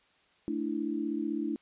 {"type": "chord", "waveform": "sine", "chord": "A suspended fourth", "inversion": "none", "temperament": "equal", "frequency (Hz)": [220, 293.7, 329.6], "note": ["A3", "D4", "E4"], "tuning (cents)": [0, 0, 0], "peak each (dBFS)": [-36, -33, -34], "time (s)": [0.48, 1.56], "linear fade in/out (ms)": 0, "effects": ["white hiss -66 dBFS RMS until 1.61 s", "resampled to 8000 Hz"]}